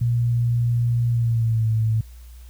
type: tone with pitch glide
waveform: sine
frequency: 119 to 111.03 Hz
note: A#2 to A2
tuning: +36 to +16 cents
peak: -17 dBFS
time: 0.01-2.01 s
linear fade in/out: 5 ms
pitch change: -120 cents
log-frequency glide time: 1.08-1.67 s
effects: added 60 Hz sine -39 dBFS peak until 2.49 s + white hiss -55 dBFS RMS until 2.49 s